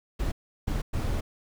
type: noise bursts at uneven times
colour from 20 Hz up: brown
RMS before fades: -28 dBFS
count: 3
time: 0.19-0.32 / 0.67-0.82 / 0.93-1.21 s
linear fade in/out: 10 ms
effects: none